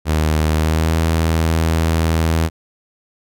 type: tone with pitch glide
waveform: sawtooth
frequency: 77.78 to 81.22 Hz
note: D#2 to E2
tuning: 0 to -25 cents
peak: -10 dBFS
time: 0.05-2.5 s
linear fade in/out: 50 ms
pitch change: +75 cents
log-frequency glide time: 0.53-0.96 s
effects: none